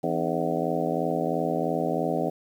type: harmonic tone with a mistuned harmonic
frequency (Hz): 83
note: E2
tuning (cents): +12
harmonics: 2 / 3 / 4 / 5 / 6 / 7 / 8 / 9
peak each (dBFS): -32 / -32 / -32 / -32 / -32 / -32 / -32 / -32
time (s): 0.03-2.3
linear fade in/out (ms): 10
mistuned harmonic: 4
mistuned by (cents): -110
effects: 9-bit